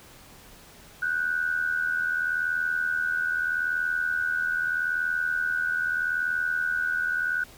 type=tone pair together; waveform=sine; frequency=1471 / 1551.8 Hz; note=F#6 / G6; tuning=-11 / -18 cents; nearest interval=minor second; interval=93 cents; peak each=-25 / -30 dBFS; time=1.02-7.44 s; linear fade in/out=5 ms; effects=pink hiss -50 dBFS RMS until 7.57 s